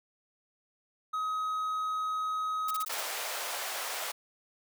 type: tone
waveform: triangle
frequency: 1266 Hz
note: D#6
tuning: 30 cents sharp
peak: -28 dBFS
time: 1.13-2.85 s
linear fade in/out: 10 ms
type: noise bursts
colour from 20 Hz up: blue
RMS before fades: -37 dBFS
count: 6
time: 2.68-3.008 s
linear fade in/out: 5 ms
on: 28 ms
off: 32 ms
type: high-pass noise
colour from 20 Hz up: pink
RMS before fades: -36 dBFS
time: 2.89-4.12 s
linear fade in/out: 10 ms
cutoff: 570 Hz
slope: 24 dB/octave
effects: none